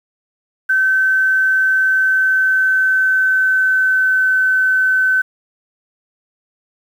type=tone with pitch glide; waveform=sine; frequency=1536 to 1522.7 Hz; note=G6 to F#6; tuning=-36 to +49 cents; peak=-11 dBFS; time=0.69-5.22 s; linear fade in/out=10 ms; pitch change=-15 cents; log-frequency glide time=1.81-4.32 s; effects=7-bit